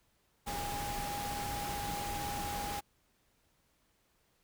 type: tone in noise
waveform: sine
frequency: 817 Hz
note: G#5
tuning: 29 cents flat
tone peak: -38 dBFS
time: 0.46-2.81 s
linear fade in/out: 20 ms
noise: pink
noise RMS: -40 dBFS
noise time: 0.46-2.81 s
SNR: -1 dB
effects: pink hiss -73 dBFS RMS until 4.43 s